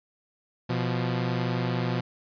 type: tone pair together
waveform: sawtooth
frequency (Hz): 123.54 / 174.61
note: B2 / F3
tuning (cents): +1 / 0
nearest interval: tritone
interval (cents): 599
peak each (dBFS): -23 / -26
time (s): 0.69-2.01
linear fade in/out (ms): 10
effects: resampled to 11025 Hz